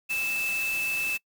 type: tone in noise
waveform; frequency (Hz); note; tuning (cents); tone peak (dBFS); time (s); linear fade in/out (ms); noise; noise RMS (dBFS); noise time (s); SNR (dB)
sine; 2630; E7; -5; -26; 0.09-1.18; 20; white; -37; 0.09-1.18; +8
effects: noise-tail reverb RT60 0.1 s tail -24 dB re dry